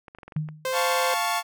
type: clicks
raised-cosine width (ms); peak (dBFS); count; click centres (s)
0.5; -28; 8; 0.082 / 0.149 / 0.186 / 0.232 / 0.28 / 0.322 / 0.365 / 0.488
type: tone with exponential decay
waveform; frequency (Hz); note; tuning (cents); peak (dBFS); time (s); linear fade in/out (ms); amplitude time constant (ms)
sine; 154; D#3; -17; -21; 0.36-0.73; 5; 79
type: tone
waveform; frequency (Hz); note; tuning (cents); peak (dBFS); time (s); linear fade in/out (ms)
sawtooth; 520; C5; -11; -21; 0.65-1.14; 2
type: chord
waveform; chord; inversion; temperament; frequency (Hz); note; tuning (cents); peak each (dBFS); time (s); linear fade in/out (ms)
sawtooth; F augmented; none; equal; 698.5 / 880 / 1108.7; F5 / A5 / C#6; 0 / 0 / 0; -24; 0.72-1.43; 50
effects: none